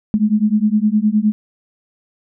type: beating tone pair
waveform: sine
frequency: 207.7 / 217.4 Hz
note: G#3 / A3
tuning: 0 / -21 cents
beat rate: 9.7 Hz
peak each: -15 dBFS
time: 0.14-1.32 s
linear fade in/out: 0 ms
effects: none

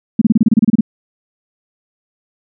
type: tone bursts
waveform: sine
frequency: 220.7 Hz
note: A3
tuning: 5 cents sharp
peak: -5 dBFS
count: 12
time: 0.19-0.809 s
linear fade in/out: 5 ms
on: 25 ms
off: 29 ms
effects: none

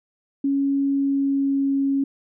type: tone with pitch glide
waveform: sine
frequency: 277.2 to 275 Hz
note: C#4 to C#4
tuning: 0 to -14 cents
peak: -18 dBFS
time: 0.44-2.04 s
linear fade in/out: 5 ms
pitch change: -14 cents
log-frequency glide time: 0.86-1.74 s
effects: none

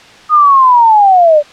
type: linear sweep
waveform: sine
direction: down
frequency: 1244.5 to 574 Hz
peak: -3 dBFS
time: 0.29-1.43 s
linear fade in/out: 50 ms
effects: white hiss -37 dBFS RMS until 1.52 s + low-pass 4000 Hz 12 dB/octave

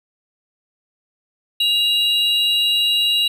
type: tone pair together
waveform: triangle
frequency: 2823 / 3904 Hz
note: F7 / B7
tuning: +18 / -21 cents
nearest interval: tritone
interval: 561 cents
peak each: -16 dBFS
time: 1.6-3.28 s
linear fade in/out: 5 ms
effects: none

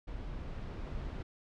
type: noise with level ramp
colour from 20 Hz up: brown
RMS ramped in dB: -42 to -39 dBFS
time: 0.07-1.23 s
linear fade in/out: 10 ms
effects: low-pass 4000 Hz 12 dB/octave

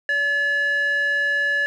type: tone with band-pass filter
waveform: square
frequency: 572 Hz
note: D5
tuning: 46 cents flat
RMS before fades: -21 dBFS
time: 0.09-1.66 s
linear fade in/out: 0 ms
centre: 1800 Hz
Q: 5.6
effects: none

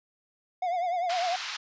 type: tone with vibrato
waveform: triangle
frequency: 710 Hz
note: F5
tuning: 28 cents sharp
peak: -24 dBFS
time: 0.62-1.36 s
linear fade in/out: 5 ms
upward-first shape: triangle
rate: 10 Hz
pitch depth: 100 cents each way
type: band-pass noise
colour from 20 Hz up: white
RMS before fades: -36 dBFS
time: 1.09-1.57 s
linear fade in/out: 10 ms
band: 950 to 5000 Hz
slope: 24 dB/octave
effects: resampled to 16000 Hz

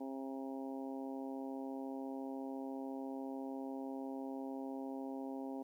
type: harmonic tone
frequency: 134.3 Hz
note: C3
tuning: 46 cents sharp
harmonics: 2 / 3 / 4 / 5 / 6 / 7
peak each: -42 / -50 / -50 / -53 / -52 / -56 dBFS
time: 0-5.63 s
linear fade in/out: 10 ms
effects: 12-bit

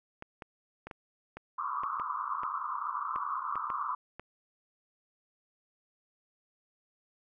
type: clicks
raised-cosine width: 0.5 ms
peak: -27 dBFS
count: 12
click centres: 0.224 / 0.422 / 0.87 / 0.912 / 1.37 / 1.835 / 1.998 / 2.434 / 3.16 / 3.556 / 3.702 / 4.196 s
type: band-pass noise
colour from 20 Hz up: pink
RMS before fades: -35 dBFS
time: 1.58-3.95 s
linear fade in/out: 5 ms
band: 1000 to 1300 Hz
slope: 96 dB/octave
effects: none

